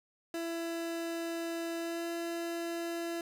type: tone with pitch glide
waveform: 30% pulse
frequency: 334.1 to 337.8 Hz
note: E4 to E4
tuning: +23 to +42 cents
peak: -32 dBFS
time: 0.34-3.21 s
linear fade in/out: 2 ms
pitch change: +19 cents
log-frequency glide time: 1.78-2.07 s
effects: none